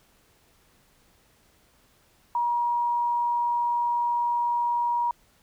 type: tone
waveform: sine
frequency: 954 Hz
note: A#5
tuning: 40 cents sharp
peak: -22 dBFS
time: 2.35-5.11 s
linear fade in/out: 2 ms
effects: pink hiss -62 dBFS RMS until 5.42 s